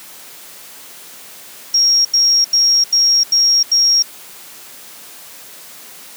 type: tone bursts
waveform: sine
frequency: 5588 Hz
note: F8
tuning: in tune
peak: -9 dBFS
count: 6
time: 1.74-4.025 s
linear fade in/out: 5 ms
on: 310 ms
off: 85 ms
effects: white hiss -37 dBFS RMS until 6.16 s + high-pass 150 Hz 12 dB/octave